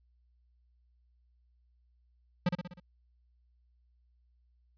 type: tone with echo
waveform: square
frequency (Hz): 177.8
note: F3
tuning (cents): +31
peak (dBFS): -25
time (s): 2.46-2.49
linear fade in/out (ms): 5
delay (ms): 62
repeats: 5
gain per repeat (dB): -5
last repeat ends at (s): 2.8
effects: added 60 Hz sine -65 dBFS peak until 4.77 s + resampled to 11025 Hz